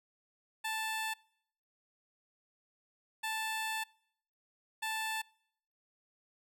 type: tone bursts at uneven times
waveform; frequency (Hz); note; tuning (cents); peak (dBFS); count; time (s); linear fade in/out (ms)
15% pulse; 880; A5; 0; -28; 3; 0.64-1.14 / 3.23-3.84 / 4.82-5.22; 10
effects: noise-tail reverb RT60 0.7 s tail -26 dB re dry